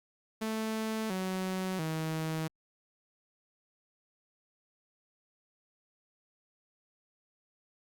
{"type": "tone with pitch steps", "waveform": "sawtooth", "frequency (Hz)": [220, 187.15, 159.2], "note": ["A3", "F#3", "D#3"], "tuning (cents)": [0, 20, 40], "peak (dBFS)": -28, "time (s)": [0.41, 2.48], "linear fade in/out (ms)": 10, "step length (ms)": 690, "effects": ["Opus 48 kbps"]}